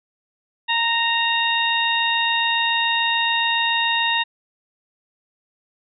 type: harmonic tone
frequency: 927 Hz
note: A#5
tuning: 10 cents flat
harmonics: 1 / 2 / 3 / 4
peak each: -23 / -23 / -23 / -23 dBFS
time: 0.68-4.24 s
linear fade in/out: 20 ms
effects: none